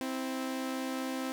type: tone pair together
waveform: sawtooth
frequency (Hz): 261.6 / 326.1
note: C4 / E4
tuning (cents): 0 / -19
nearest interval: major third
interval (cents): 381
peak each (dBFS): -30 / -37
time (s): 0.01-1.32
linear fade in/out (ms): 0
effects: none